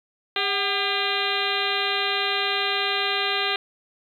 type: harmonic tone with a mistuned harmonic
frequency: 401.5 Hz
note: G4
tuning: 41 cents sharp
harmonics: 1 / 2 / 3 / 4 / 5 / 6 / 7 / 8 / 9 / 10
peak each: -31 / -31 / -31 / -31 / -31 / -31 / -31 / -31 / -31 / -31 dBFS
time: 0.36-3.56 s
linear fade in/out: 2 ms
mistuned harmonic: 2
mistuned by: -84 cents
effects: 9-bit

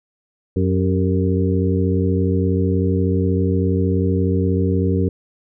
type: harmonic tone with a mistuned harmonic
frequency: 92.5 Hz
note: F#2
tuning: in tune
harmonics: 1 / 2 / 3 / 4 / 5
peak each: -18 / -21 / -23 / -24 / -25 dBFS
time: 0.56-5.09 s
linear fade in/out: 5 ms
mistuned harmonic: 4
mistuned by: +73 cents
effects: none

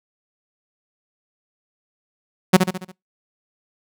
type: tone with echo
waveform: sawtooth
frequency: 185 Hz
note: F#3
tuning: in tune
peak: -3 dBFS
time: 2.53-2.57 s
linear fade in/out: 10 ms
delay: 70 ms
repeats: 5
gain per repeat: -6 dB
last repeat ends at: 2.92 s
effects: noise-tail reverb RT60 0.2 s tail -25 dB re dry

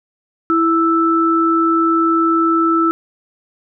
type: tone pair together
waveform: sine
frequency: 329.6 / 1320 Hz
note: E4 / E6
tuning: 0 / +2 cents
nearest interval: 2 octaves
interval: 2402 cents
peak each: -14 dBFS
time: 0.5-2.91 s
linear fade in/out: 0 ms
effects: none

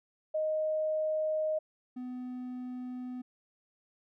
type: tone pair in turn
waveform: sine / triangle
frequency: 622.3 / 250.7 Hz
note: D#5 / B3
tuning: 0 / +26 cents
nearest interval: octave + major third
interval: 1574 cents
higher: first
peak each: -28 / -35 dBFS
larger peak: first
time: 0.34-1.59 / 1.96-3.22 s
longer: second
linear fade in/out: 10 ms
effects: none

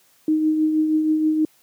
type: tone with tremolo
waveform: sine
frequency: 311.1 Hz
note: D#4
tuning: in tune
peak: -14 dBFS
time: 0.28-1.45 s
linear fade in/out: 2 ms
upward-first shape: triangle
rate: 6.3 Hz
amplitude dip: 45%
effects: white hiss -58 dBFS RMS until 1.62 s + high-pass 100 Hz 12 dB/octave

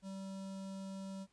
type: tone with notch filter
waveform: square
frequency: 193.1 Hz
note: G3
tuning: 26 cents flat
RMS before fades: -45 dBFS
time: 0.02-1.27 s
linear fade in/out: 50 ms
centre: 2000 Hz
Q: 0.87
effects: pink hiss -75 dBFS RMS until 1.32 s + resampled to 22050 Hz

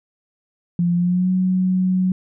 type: tone with pitch glide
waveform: sine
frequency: 173.7 to 185.09 Hz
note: F3 to F#3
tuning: -9 to +1 cents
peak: -15 dBFS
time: 0.79-2.12 s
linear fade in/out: 2 ms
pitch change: +110 cents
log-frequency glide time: 0.95-1.3 s
effects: none

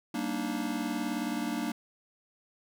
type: chord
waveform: square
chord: Eb major seventh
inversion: first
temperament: just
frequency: 194.45 / 233.3 / 291.7 / 311.1 Hz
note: G3 / Bb3 / D4 / Eb4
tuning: -14 / +2 / -12 / 0 cents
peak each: -40 / -35 / -36 / -39 dBFS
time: 0.14-1.72 s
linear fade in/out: 5 ms
effects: none

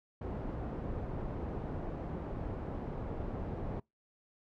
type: low-pass noise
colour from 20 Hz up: pink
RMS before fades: -39 dBFS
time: 0.21-3.8 s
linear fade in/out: 5 ms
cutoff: 690 Hz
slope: 12 dB/octave
effects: noise-tail reverb RT60 0.2 s tail -26 dB re dry

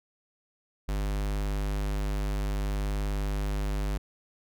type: tone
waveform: square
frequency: 50.3 Hz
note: G1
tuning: 45 cents sharp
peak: -28 dBFS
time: 0.88-3.98 s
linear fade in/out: 10 ms
effects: none

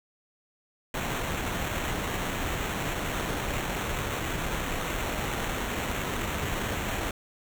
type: noise with sample-and-hold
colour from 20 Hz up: pink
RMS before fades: -31 dBFS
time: 0.94-7.11 s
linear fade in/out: 2 ms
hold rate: 4900 Hz
effects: none

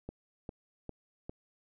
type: click train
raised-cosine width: 2 ms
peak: -27 dBFS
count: 4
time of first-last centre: 0.09-1.295 s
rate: 2.49 Hz
effects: none

